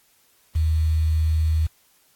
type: tone with quantisation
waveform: sine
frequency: 79.1 Hz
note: D#2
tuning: 29 cents sharp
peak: -17 dBFS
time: 0.55-1.67 s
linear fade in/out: 10 ms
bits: 7
effects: white hiss -60 dBFS RMS until 2.15 s + AAC 64 kbps